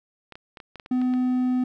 clicks, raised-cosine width 0.3 ms, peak -25 dBFS, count 9, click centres 0.323 / 0.355 / 0.572 / 0.602 / 0.757 / 0.798 / 0.861 / 1.016 / 1.138 s
triangle tone, 252.4 Hz, B3, 38 cents sharp, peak -18 dBFS, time 0.91-1.64 s, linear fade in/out 5 ms
effects none

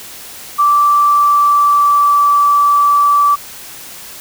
sine tone with pitch glide, 1167 to 1157.6 Hz, D6 to D6, -11 to -25 cents, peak -7 dBFS, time 0.58-3.36 s, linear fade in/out 20 ms, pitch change -14 cents, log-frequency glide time 1-2.25 s, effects white hiss -32 dBFS RMS until 4.2 s

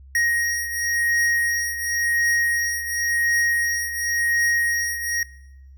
square beating tone pair, 1878 / 1878.93 Hz, A#6 / A#6, +12 / +13 cents, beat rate 0.93 Hz, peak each -22 / -27 dBFS, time 0.15-5.23 s, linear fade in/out 2 ms, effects noise-tail reverb RT60 0.8 s tail -19 dB re dry + added 67 Hz sine -42 dBFS peak until 5.77 s

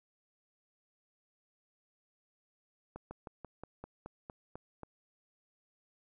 slowing click train, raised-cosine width 1 ms, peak -30 dBFS, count 10, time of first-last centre 2.96-4.833 s, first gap 150 ms, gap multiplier 1.08, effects none

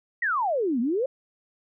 sine exponential two-way sweep, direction down then up, 1971 to 223.7 to 557 Hz, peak -22 dBFS, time 0.22-1.06 s, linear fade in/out 5 ms, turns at 0.8 s, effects none

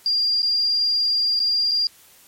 sine tone with dropouts, 4793 Hz, D8, 34 cents sharp, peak -17 dBFS, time 0.06-1.87 s, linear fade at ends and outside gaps 1 ms, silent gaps 0.42-0.429 / 1.393-1.401 / 1.712-1.716 s, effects white hiss -51 dBFS RMS until 2.27 s + MP3 64 kbps

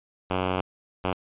5% pulse tone bursts at uneven times, 92.5 Hz, F#2, in tune, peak -13 dBFS, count 2, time 0.3-0.61 / 1.04-1.13 s, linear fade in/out 5 ms, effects resampled to 8000 Hz

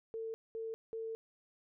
sine tone bursts at uneven times, 449 Hz, A4, 35 cents sharp, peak -38 dBFS, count 3, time 0.14-0.34 / 0.55-0.74 / 0.93-1.15 s, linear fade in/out 0 ms, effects none

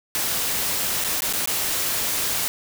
white noise with dropouts, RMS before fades -24 dBFS, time 0.15-2.48 s, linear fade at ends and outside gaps 0 ms, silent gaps 1.04-1.046 / 1.206-1.221 / 1.327-1.335 / 1.458-1.474 s, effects none

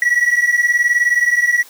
triangle beating tone pair, 1919 / 1938 Hz, A#6 / B6, +50 / -33 cents, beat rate 19 Hz, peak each -15 / -12 dBFS, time 0.02-1.63 s, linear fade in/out 2 ms, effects white hiss -43 dBFS RMS until 1.69 s + high-pass 300 Hz 12 dB/octave

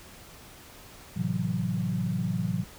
sine chord, F# half-diminished seventh, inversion first, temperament equal, 110 / 130.81 / 164.81 / 185 Hz, A2 / C3 / E3 / F#3, 0 / 0 / 0 / 0 cents, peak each -33 / -33 / -31 / -30 dBFS, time 1.16-2.64 s, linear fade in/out 10 ms, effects pink hiss -49 dBFS RMS until 2.78 s

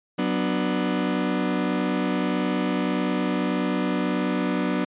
35% pulse chord, B minor, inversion second, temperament just, 185.21 / 246.9 / 296.3 Hz, F#3 / B3 / D4, +2 / 0 / +15 cents, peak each -25 dBFS, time 0.18-4.85 s, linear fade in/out 10 ms, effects resampled to 8000 Hz

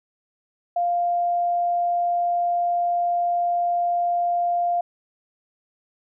sine tone, 698.5 Hz, F5, in tune, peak -19 dBFS, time 0.76-4.81 s, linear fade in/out 5 ms, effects none

